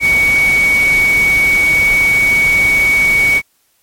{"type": "tone in noise", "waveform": "sine", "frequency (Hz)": 2241, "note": "C#7", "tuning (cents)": 18, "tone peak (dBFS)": -8, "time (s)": [0, 3.42], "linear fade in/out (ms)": 50, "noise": "pink", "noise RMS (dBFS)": -23, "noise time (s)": [0, 3.42], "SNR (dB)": 12, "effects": ["white hiss -58 dBFS RMS until 3.82 s", "MP3 64 kbps"]}